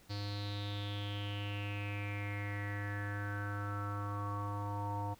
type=tone with low-pass filter sweep; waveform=square; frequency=102 Hz; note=G#2; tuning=31 cents flat; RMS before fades=-39 dBFS; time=0.09-5.15 s; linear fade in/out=20 ms; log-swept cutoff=4500 to 860 Hz; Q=7.8; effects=pink hiss -63 dBFS RMS until 5.19 s